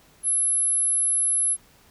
sine tone, 11000 Hz, F9, 27 cents flat, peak -18 dBFS, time 0.23-1.57 s, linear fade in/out 50 ms, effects tanh soft clip ceiling -16 dBFS + pink hiss -56 dBFS RMS until 1.9 s

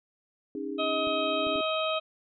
sine chord, C# suspended second, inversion none, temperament equal with one note detuned, 277.2 / 311.1 / 407 Hz, C#4 / D#4 / G#4, 0 / 0 / -35 cents, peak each -36 dBFS, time 0.55-1.61 s, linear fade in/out 2 ms
harmonic tone, 633 Hz, D#5, 30 cents sharp, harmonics 1 / 2 / 4 / 5 / 6, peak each -29 / -32 / -35 / -36 / -37 dBFS, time 0.78-2 s, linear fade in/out 20 ms
clicks, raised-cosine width 3 ms, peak -32 dBFS, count 3, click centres 1.072 / 1.469 / 1.558 s
effects none

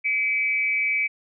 sine tone with amplitude modulation, 2296 Hz, D7, 40 cents flat, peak -17 dBFS, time 0.04-1.08 s, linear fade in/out 20 ms, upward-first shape sine, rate 222 Hz, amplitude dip 70%, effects none

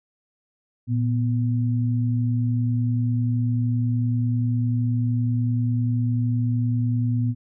sine tone pair together, 116.54 / 246.9 Hz, A#2 / B3, 0 / 0 cents, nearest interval octave + minor second, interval 1300 cents, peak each -20 / -26 dBFS, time 0.87-7.35 s, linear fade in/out 50 ms, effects none

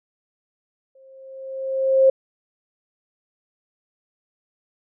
sine tone with exponential growth, 532 Hz, C5, 29 cents sharp, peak -9 dBFS, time 0.95-2.1 s, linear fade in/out 5 ms, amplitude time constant 250 ms, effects none

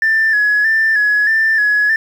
sine tone with vibrato, 1732 Hz, A6, 28 cents flat, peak -9 dBFS, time 0.02-1.96 s, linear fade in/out 2 ms, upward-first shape square, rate 1.6 Hz, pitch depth 47 cents each way, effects tanh soft clip ceiling -7 dBFS + 7-bit

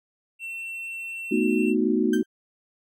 triangle tone, 2702 Hz, E7, 42 cents sharp, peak -30 dBFS, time 0.39-1.75 s, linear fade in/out 50 ms
sine chord, B dominant seventh, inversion third, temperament equal, 220 / 246.9 / 311.1 / 370 Hz, A3 / B3 / D#4 / F#4, 0 / 0 / 0 / 0 cents, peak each -25 dBFS, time 1.31-2.23 s, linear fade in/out 10 ms
35% pulse tone with exponential decay, 1566 Hz, G6, 2 cents flat, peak -26 dBFS, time 2.13-2.26 s, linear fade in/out 5 ms, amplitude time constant 27 ms
effects none

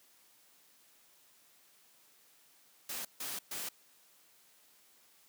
white noise bursts at uneven times, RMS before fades -40 dBFS, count 3, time 2.89-3.05 / 3.2-3.39 / 3.51-3.69 s, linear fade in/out 5 ms, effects white hiss -65 dBFS RMS until 5.28 s + high-pass 150 Hz 12 dB/octave

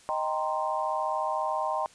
sine chord, C minor seventh, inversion first, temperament equal, 622.3 / 784 / 932.3 / 1046.5 Hz, Eb5 / G5 / Bb5 / C6, 0 / 0 / 0 / 0 cents, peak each -32 dBFS, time 0.09-1.86 s, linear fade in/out 0 ms, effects white hiss -56 dBFS RMS until 1.94 s + resampled to 22050 Hz

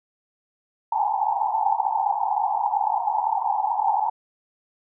white band-pass noise, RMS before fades -23 dBFS, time 0.92-4.1 s, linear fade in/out 5 ms, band 780 to 910 Hz, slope 96 dB/octave, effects none

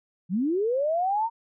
sine linear sweep, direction up, 162.1 to 936 Hz, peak -22 dBFS, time 0.29-1.3 s, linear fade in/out 50 ms, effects none

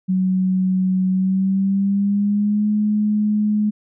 sine tone with pitch glide, 186.5 to 210.6 Hz, F#3 to G#3, +14 to +24 cents, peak -15 dBFS, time 0.08-3.71 s, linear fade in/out 20 ms, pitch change +210 cents, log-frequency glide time 1.1-2.68 s, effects none

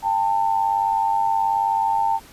sine tone pair together, 800 / 898.8 Hz, G5 / A5, +35 / +37 cents, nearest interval major second, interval 202 cents, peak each -22 / -19 dBFS, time 0.02-2.2 s, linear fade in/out 50 ms, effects pink hiss -46 dBFS RMS until 2.32 s + resampled to 32000 Hz

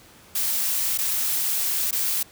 blue noise with dropouts, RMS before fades -24 dBFS, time 0.35-2.23 s, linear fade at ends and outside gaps 5 ms, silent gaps 0.977-0.985 / 1.91-1.926 s, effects pink hiss -50 dBFS RMS until 2.31 s + high-pass 60 Hz 12 dB/octave

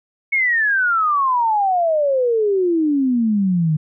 sine exponential sweep, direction down, 2217 to 150 Hz, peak -14 dBFS, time 0.32-3.77 s, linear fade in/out 10 ms, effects none

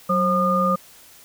sine tone cluster, 186.8 / 533 / 1217 Hz, F#3 / C5 / D#6, +17 / +32 / -39 cents, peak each -22 / -23 / -19 dBFS, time 0.09-0.76 s, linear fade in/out 10 ms, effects white hiss -48 dBFS RMS until 1.24 s

